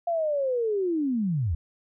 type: linear sweep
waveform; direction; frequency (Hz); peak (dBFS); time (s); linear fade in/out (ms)
sine; down; 696 to 70.5; -23; 0.07-1.55; 5
effects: none